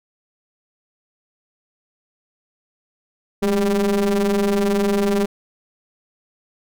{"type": "ring-modulated tone", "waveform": "square", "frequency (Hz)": 98, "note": "G2", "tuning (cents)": 0, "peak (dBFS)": -14, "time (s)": [3.42, 5.26], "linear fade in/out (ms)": 10, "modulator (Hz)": 305, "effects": []}